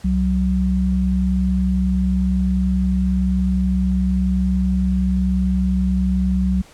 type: tone pair together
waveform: sine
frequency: 66.07 / 187.1 Hz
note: C2 / F#3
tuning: +17 / +20 cents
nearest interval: octave + tritone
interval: 1803 cents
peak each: -19 / -17 dBFS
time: 0.04-6.62 s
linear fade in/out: 10 ms
effects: pink hiss -47 dBFS RMS until 6.73 s + low-pass 10000 Hz 12 dB/octave